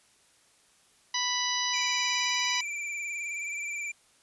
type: harmonic tone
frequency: 987.8 Hz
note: B5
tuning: in tune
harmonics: 1 / 2 / 3 / 4 / 5 / 6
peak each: -34 / -34 / -34 / -34 / -34 / -34 dBFS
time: 1.14-2.61 s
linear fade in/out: 5 ms
type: tone with vibrato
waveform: square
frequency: 2346 Hz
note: D7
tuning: 2 cents flat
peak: -33 dBFS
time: 1.73-3.92 s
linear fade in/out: 10 ms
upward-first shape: sine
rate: 19 Hz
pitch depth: 40 cents each way
effects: white hiss -63 dBFS RMS until 4.22 s + resampled to 24000 Hz